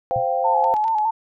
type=chord; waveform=sine; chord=C suspended fourth; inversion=none; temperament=just; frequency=523.3 / 697.7 / 784.9 Hz; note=C5 / F5 / G5; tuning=0 / -2 / +2 cents; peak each=-23 dBFS; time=0.11-0.74 s; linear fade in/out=0 ms
type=tone with exponential decay; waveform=sine; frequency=120.8 Hz; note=B2; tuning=38 cents flat; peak=-23 dBFS; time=0.16-0.28 s; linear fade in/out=0 ms; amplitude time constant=24 ms
type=tone with vibrato; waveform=sine; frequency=874 Hz; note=A5; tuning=12 cents flat; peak=-17 dBFS; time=0.44-1.11 s; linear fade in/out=10 ms; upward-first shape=square; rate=4.9 Hz; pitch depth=46 cents each way
type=clicks; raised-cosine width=0.2 ms; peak=-24 dBFS; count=5; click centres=0.642 / 0.766 / 0.841 / 0.881 / 0.985 s
effects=none